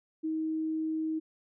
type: tone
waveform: sine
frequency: 316.5 Hz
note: D#4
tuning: 30 cents sharp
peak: -29 dBFS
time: 0.23-1.2 s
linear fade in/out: 20 ms
effects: none